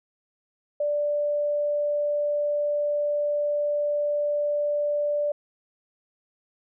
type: tone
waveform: sine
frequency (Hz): 587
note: D5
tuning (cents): -1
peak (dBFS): -22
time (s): 0.8-5.32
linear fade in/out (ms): 5
effects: none